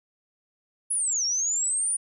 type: linear two-way sweep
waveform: sine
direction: down then up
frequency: 10548 to 5460 to 9610 Hz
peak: -23 dBFS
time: 0.9-1.97 s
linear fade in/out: 10 ms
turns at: 1.25 s
effects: none